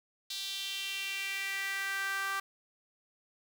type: tone with high-pass filter sweep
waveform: sawtooth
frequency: 391.4 Hz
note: G4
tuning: 3 cents flat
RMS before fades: -36 dBFS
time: 0.3-2.4 s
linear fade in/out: 5 ms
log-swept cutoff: 3900 to 1300 Hz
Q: 3.7
effects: 9-bit